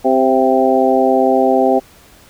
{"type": "harmonic tone with a mistuned harmonic", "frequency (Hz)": 130.81, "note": "C3", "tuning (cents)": 0, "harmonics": [2, 3, 4, 5, 6], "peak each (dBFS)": [-16, -16, -16, -16, -16], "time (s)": [0.04, 1.8], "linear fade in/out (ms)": 20, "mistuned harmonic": 5, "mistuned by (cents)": 34, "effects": ["pink hiss -45 dBFS RMS until 2.29 s"]}